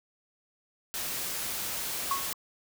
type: noise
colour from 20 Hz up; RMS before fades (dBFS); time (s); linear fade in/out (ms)
white; -34; 0.94-2.33; 0
type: tone with exponential decay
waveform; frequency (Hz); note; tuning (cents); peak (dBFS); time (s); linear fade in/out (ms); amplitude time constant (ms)
sine; 1100; C#6; -14; -23; 2.11-2.34; 2; 48
effects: none